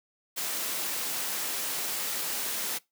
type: noise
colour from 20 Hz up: white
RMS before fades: -32 dBFS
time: 0.36-2.79 s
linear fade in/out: 20 ms
effects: noise-tail reverb RT60 0.2 s tail -22 dB re dry + high-pass 200 Hz 12 dB/octave